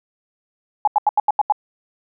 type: tone bursts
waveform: sine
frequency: 840 Hz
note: G#5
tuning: 19 cents sharp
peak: -11 dBFS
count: 7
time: 0.85-1.523 s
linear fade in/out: 2 ms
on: 25 ms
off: 83 ms
effects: none